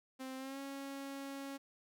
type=tone with pitch glide; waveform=sawtooth; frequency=262 to 275.3 Hz; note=C4 to C#4; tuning=+2 to -12 cents; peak=-39 dBFS; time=0.19-1.58 s; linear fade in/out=20 ms; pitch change=+86 cents; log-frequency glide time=0.37-0.59 s; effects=none